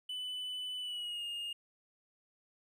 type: tone with pitch glide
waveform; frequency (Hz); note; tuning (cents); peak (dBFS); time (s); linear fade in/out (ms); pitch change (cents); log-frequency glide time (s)
triangle; 2996 to 2838; F#7 to F7; +21 to +27; -36; 0.09-1.53; 5; -94; 0.79-1.24
effects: none